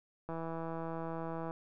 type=click train; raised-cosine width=1 ms; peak=-27 dBFS; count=201; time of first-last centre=0.29-1.51 s; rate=164 Hz; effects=none